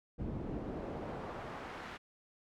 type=noise with band-pass filter sweep; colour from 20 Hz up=brown; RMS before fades=-42 dBFS; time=0.18-1.98 s; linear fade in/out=20 ms; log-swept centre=230 to 1800 Hz; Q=0.84; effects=none